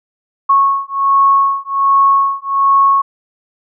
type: beating tone pair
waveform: sine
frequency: 1100 / 1101.3 Hz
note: C#6 / C#6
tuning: -14 / -12 cents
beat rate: 1.3 Hz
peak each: -12 / -12 dBFS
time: 0.49-3.02 s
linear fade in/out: 10 ms
effects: none